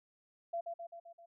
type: tone with echo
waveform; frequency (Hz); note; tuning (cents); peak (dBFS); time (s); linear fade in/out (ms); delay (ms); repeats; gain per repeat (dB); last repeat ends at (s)
sine; 680; F5; -46; -34; 0.53-0.61; 10; 130; 5; -4; 1.26
effects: none